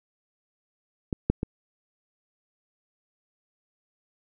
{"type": "clicks", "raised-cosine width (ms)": 3, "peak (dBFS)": [-14, -7, -14], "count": 3, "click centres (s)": [1.128, 1.3, 1.431], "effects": []}